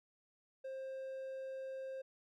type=tone; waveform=triangle; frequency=530 Hz; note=C5; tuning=22 cents sharp; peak=-40 dBFS; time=0.64-2.02 s; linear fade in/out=10 ms; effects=none